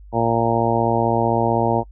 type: harmonic tone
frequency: 115.8 Hz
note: A#2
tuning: 11 cents flat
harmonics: 1 / 2 / 3 / 4 / 5 / 6 / 7 / 8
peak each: -24 / -24 / -24 / -24 / -24 / -24 / -24 / -24 dBFS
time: 0.12-1.84 s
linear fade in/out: 50 ms
effects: noise-tail reverb RT60 0.1 s tail -26 dB re dry + added 50 Hz sine -39 dBFS peak until 1.91 s